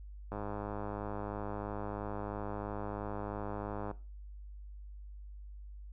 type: click train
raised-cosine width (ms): 1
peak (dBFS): -26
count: 371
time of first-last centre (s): 0.32-3.912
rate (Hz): 103
effects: noise-tail reverb RT60 0.3 s tail -17 dB re dry + added 50 Hz sine -45 dBFS peak until 5.92 s